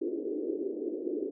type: band-pass noise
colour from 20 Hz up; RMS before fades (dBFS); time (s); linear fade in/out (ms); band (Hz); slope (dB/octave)
pink; -34; 0.01-1.31; 10; 300 to 440; 48
effects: none